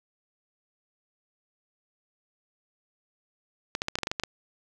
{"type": "clicks", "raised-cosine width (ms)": 0.2, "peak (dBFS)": -11, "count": 10, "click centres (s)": [3.751, 3.819, 3.884, 3.955, 3.987, 4.033, 4.071, 4.115, 4.198, 4.236], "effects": []}